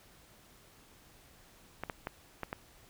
clicks, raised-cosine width 0.5 ms, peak -21 dBFS, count 5, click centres 1.836 / 1.898 / 2.071 / 2.433 / 2.529 s, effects pink hiss -60 dBFS RMS until 2.89 s

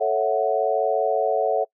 sine chord, F# minor seventh, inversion first, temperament equal, 440 / 554.4 / 659.3 / 740 Hz, A4 / C#5 / E5 / F#5, 0 / 0 / 0 / 0 cents, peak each -24 dBFS, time 0-1.65 s, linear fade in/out 20 ms, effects noise-tail reverb RT60 0.1 s tail -25 dB re dry

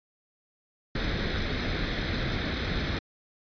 pink noise with comb filter, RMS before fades -29 dBFS, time 0.95-2.99 s, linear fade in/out 5 ms, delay 0.53 ms, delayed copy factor +0.55, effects resampled to 11025 Hz

